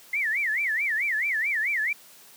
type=tone with vibrato; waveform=sine; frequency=2009 Hz; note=B6; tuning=29 cents sharp; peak=-23 dBFS; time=0.13-1.93 s; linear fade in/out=5 ms; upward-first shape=sine; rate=4.6 Hz; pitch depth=280 cents each way; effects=white hiss -51 dBFS RMS until 2.36 s + high-pass 150 Hz 12 dB/octave